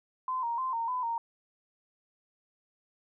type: tone with pitch steps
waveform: sine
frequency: 1027 / 935 / 1038 / 920 / 1005 / 926 Hz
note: C6 / A#5 / C6 / A#5 / B5 / A#5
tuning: -33 / +5 / -14 / -23 / +30 / -12 cents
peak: -29 dBFS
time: 0.28-1.18 s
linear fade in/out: 2 ms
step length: 150 ms
effects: none